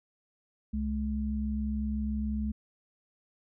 sine tone pair together, 66.96 / 213.1 Hz, C2 / G#3, +41 / +45 cents, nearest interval octave + minor sixth, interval 2004 cents, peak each -32 / -31 dBFS, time 0.73-2.52 s, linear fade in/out 10 ms, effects none

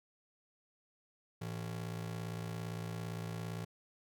45% pulse ring-modulated tone, 138.59 Hz, C#3, in tune, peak -36 dBFS, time 1.41-3.65 s, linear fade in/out 10 ms, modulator 28.8 Hz, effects none

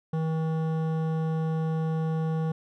triangle tone with hard clipping, 160 Hz, D#3, 49 cents sharp, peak -27 dBFS, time 0.13-2.52 s, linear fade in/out 5 ms, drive 17 dB, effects none

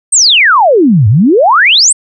sine exponential two-way sweep, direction down then up, 8870 to 98 to 8870 Hz, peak -3 dBFS, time 0.12-1.93 s, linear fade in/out 10 ms, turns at 1.08 s, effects none

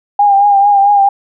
sine tone with vibrato, 806 Hz, G5, 48 cents sharp, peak -5 dBFS, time 0.19-1.09 s, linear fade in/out 5 ms, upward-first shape triangle, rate 4.5 Hz, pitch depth 48 cents each way, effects none

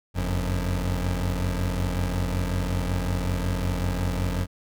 25% pulse tone pair together, 47.55 / 89.7 Hz, F#1 / F2, +48 / +47 cents, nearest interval major seventh, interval 1099 cents, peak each -23 dBFS, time 0.14-4.47 s, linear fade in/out 50 ms, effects none

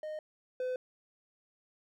triangle tone pair in turn, 616 / 507.5 Hz, D#5 / B4, -17 / +47 cents, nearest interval minor third, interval 336 cents, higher first, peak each -35 / -30 dBFS, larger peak second, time 0.03-0.19 / 0.6-0.76 s, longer neither, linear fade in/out 2 ms, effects none

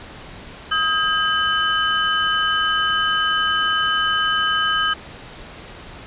sine tone cluster, 1263 / 1610 / 3023 Hz, D#6 / G6 / F#7, +26 / +46 / +36 cents, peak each -21 dBFS, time 0.71-4.94 s, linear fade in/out 10 ms, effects pink hiss -38 dBFS RMS until 6.06 s + resampled to 8000 Hz

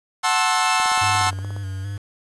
sawtooth chord, F# half-diminished seventh, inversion none, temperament equal with one note detuned, 740 / 880 / 1063 / 1318.5 Hz, F#5 / A5 / C6 / E6, 0 / 0 / +27 / 0 cents, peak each -19 dBFS, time 0.23-1.31 s, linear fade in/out 20 ms
click train, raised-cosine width 1 ms, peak -23 dBFS, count 14, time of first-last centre 0.8-1.565 s, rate 17 Hz
triangle tone with vibrato, 98 Hz, G2, in tune, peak -24 dBFS, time 1.01-1.98 s, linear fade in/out 10 ms, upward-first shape square, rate 2.4 Hz, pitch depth 37 cents each way
effects resampled to 24000 Hz + 7-bit

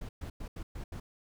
brown noise bursts at uneven times, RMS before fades -40 dBFS, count 6, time 0.01-0.09 / 0.21-0.3 / 0.4-0.48 / 0.56-0.63 / 0.75-0.84 / 0.92-1 s, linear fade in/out 5 ms, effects none

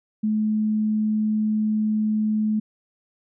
sine tone, 214.8 Hz, A3, 41 cents flat, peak -19 dBFS, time 0.23-2.6 s, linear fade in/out 10 ms, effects none

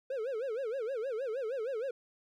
triangle tone with vibrato, 487.4 Hz, B4, 23 cents flat, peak -31 dBFS, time 0.1-1.91 s, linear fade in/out 5 ms, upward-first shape sine, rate 6.4 Hz, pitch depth 230 cents each way, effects none

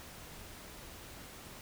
silence, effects pink hiss -50 dBFS RMS until 1.61 s

